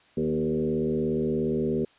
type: tone with frequency modulation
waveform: sine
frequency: 314.4 Hz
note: D#4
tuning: 18 cents sharp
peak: -23 dBFS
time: 0.17-1.85 s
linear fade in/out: 5 ms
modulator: 77 Hz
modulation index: 2
effects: white hiss -59 dBFS RMS until 1.98 s + resampled to 8000 Hz